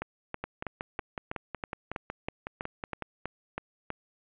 two click trains, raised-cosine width 0.5 ms, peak -18 / -19 dBFS, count 13 / 15, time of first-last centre 0.02-3.903 / 0.44-3.023 s, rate 3.09 / 5.42 Hz, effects resampled to 8000 Hz + 8-bit

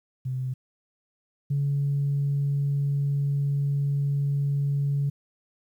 sine tone pair in turn, 129.1 / 141.4 Hz, C3 / C#3, -23 / +35 cents, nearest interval major second, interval 158 cents, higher second, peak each -26 / -21 dBFS, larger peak second, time 0.25-0.54 / 1.5-5.1 s, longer second, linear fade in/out 10 ms, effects tanh soft clip ceiling -18 dBFS + 10-bit

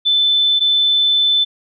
sine tone pair in turn, 3520 / 3520 Hz, A7 / A7, 0 / 0 cents, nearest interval unison, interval 0 cents, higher neither, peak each -11 dBFS, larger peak neither, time 0.05-0.6 / 0.6-1.45 s, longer second, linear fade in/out 20 ms, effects none

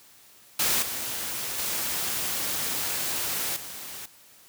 white noise with level steps, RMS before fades -24 / -32 / -29 / -39 dBFS, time 0.59-4.06 s, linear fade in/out 5 ms, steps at 0.82 / 1.58 / 3.56 s, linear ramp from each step 5 ms, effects white hiss -54 dBFS RMS until 4.48 s + high-pass 60 Hz 12 dB/octave

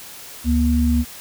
sine tone pair together, 72.3 / 239.8 Hz, D2 / A#3, -27 / +49 cents, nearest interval octave + major sixth, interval 2076 cents, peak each -17 dBFS, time 0.44-1.05 s, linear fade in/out 50 ms, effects white hiss -38 dBFS RMS until 1.2 s

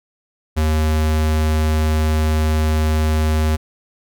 square tone, 77.78 Hz, D#2, in tune, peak -15 dBFS, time 0.56-3.57 s, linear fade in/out 20 ms, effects none

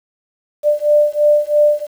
sine beating tone pair, 592 / 595 Hz, D5 / D5, +14 / +22 cents, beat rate 3 Hz, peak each -13 dBFS, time 0.63-1.87 s, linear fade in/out 50 ms, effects 7-bit

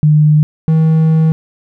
sine / triangle tone pair in turn, 151.5 / 159.45 Hz, D#3 / D#3, -46 / +43 cents, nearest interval minor second, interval 89 cents, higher second, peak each -5 / -5 dBFS, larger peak neither, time 0.03-0.43 / 0.68-1.32 s, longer second, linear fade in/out 0 ms, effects none

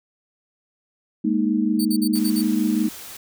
sine chord, Ab suspended second, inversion none, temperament equal, 207.7 / 233.1 / 311.1 Hz, Ab3 / Bb3 / Eb4, 0 / 0 / 0 cents, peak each -22 dBFS, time 1.24-2.89 s, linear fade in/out 10 ms
15% pulse tone bursts, 4558 Hz, C#8, 47 cents sharp, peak -20 dBFS, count 6, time 1.79-2.419 s, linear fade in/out 10 ms, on 64 ms, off 49 ms
white noise, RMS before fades -38 dBFS, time 2.15-3.17 s, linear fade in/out 5 ms
effects none

